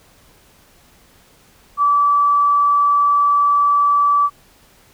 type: tone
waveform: sine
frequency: 1155 Hz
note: D6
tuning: 29 cents flat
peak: -11 dBFS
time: 1.77-4.3 s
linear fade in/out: 50 ms
effects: pink hiss -51 dBFS RMS until 4.93 s